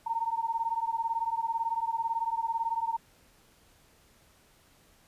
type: beating tone pair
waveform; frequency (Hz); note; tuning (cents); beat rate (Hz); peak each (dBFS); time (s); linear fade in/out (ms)
sine; 906 / 924; A#5 / A#5; -50 / -16; 18; -31; 0.06-2.97; 10
effects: pink hiss -62 dBFS RMS until 5.07 s + resampled to 32000 Hz